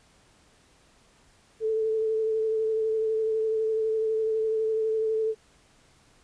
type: tone with vibrato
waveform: sine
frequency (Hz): 440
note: A4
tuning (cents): 0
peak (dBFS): -23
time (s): 1.6-5.35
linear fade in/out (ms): 50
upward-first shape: triangle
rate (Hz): 12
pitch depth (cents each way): 23
effects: pink hiss -60 dBFS RMS until 6.23 s + resampled to 22050 Hz